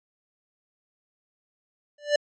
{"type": "tone with exponential growth", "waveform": "square", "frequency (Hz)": 587.3, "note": "D5", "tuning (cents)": 0, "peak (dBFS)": -16, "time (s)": [1.98, 2.16], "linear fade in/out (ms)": 5, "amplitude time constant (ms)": 37, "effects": ["resampled to 16000 Hz"]}